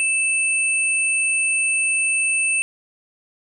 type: tone pair together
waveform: sine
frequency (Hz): 2637 / 8876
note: E7 / C#9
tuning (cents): 0 / +1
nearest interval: octave + major sixth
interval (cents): 2101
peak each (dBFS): -18 / -23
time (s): 0-2.62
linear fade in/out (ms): 0
effects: none